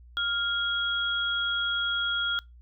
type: tone pair together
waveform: sine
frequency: 1401 / 3310 Hz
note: F6 / G#7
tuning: +5 / -6 cents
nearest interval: octave + minor third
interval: 1489 cents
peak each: -28 / -28 dBFS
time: 0.17-2.39 s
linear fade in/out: 0 ms
effects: noise-tail reverb RT60 0.2 s tail -25 dB re dry + added 60 Hz sine -48 dBFS peak until 2.61 s